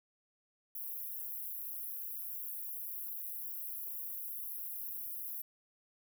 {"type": "high-pass noise", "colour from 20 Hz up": "white", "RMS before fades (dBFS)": -42, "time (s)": [0.75, 5.42], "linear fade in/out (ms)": 5, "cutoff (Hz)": 11000, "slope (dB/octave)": 96, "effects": []}